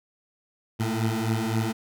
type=beating tone pair; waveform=20% pulse; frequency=109.7 / 113.5 Hz; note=A2 / A#2; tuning=-5 / -46 cents; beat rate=3.8 Hz; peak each=-22 dBFS; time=0.79-1.73 s; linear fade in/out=20 ms; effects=none